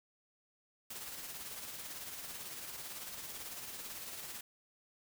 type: noise with tremolo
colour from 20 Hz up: white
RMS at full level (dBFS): -44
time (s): 0.9-4.41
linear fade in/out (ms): 5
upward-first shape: sine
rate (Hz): 18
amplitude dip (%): 40
effects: none